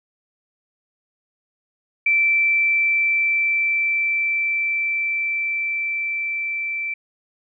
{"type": "tone with level ramp", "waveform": "sine", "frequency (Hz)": 2334, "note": "D7", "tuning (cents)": -11, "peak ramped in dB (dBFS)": [-14, -23], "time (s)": [2.06, 6.94], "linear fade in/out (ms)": 5, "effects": []}